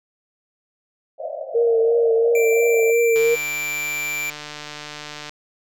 white band-pass noise, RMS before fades -30 dBFS, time 1.18-2.92 s, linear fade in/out 20 ms, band 530 to 680 Hz, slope 96 dB/octave
sine tone with vibrato, 460.9 Hz, A#4, 20 cents flat, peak -14 dBFS, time 1.54-3.36 s, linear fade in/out 20 ms, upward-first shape triangle, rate 2.9 Hz, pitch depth 39 cents each way
square tone, 2349 Hz, D7, in tune, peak -24 dBFS, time 2.35-4.3 s, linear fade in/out 2 ms
click train, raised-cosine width 0.2 ms, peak -16 dBFS, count 319, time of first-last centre 3.16-5.294 s, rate 149 Hz
effects none

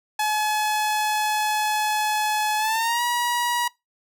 sawtooth tone with pitch glide, 852 to 961.9 Hz, G#5 to B5, +44 to -46 cents, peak -17 dBFS, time 0.19-3.68 s, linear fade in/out 5 ms, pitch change +210 cents, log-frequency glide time 2.58-3.02 s, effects noise-tail reverb RT60 0.2 s tail -23 dB re dry

